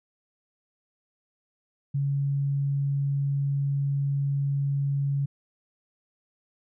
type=tone; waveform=sine; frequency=140 Hz; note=C#3; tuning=18 cents sharp; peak=-23 dBFS; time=1.94-5.26 s; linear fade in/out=10 ms; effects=none